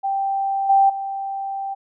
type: tone with level steps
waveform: sine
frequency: 784 Hz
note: G5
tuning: in tune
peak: -19 / -11 / -24 dBFS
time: 0.03-1.75 s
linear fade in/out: 20 ms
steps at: 0.69 / 0.89 s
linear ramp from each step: 10 ms
effects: none